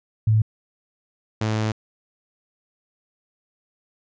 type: tone pair in turn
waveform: sine / sawtooth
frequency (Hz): 109 / 109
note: A2 / A2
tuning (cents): -16 / -16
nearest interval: unison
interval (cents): 0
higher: neither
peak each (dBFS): -14 / -17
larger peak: first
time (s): 0.27-0.42 / 1.41-1.72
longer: second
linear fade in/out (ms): 5
effects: resampled to 16000 Hz